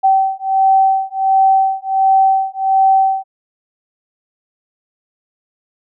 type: beating tone pair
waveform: sine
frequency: 770 / 771.4 Hz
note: G5 / G5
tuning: -31 / -28 cents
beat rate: 1.4 Hz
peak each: -13 dBFS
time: 0.03-3.24 s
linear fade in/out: 20 ms
effects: none